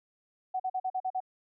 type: tone bursts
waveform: sine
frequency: 748 Hz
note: F#5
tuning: 19 cents sharp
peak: -28 dBFS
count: 7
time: 0.54-1.204 s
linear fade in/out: 10 ms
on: 58 ms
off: 43 ms
effects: none